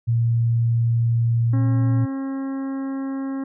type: tone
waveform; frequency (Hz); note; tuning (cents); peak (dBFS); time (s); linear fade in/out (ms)
sine; 116.5; A#2; -1; -16; 0.07-2.06; 20
type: harmonic tone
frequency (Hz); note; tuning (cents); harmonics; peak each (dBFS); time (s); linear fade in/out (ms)
270.2; C#4; -44; 1 / 2 / 3 / 4 / 5 / 6 / 7; -24 / -39 / -43 / -42 / -47 / -48 / -51; 1.53-3.44; 5
effects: none